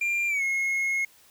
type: tone with pitch glide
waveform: triangle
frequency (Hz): 2387 to 2164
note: D7 to C#7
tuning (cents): +28 to -42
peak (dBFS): -22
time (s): 0.01-1.05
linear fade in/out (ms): 5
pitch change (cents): -170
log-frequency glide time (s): 0.28-0.43
effects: white hiss -57 dBFS RMS until 1.3 s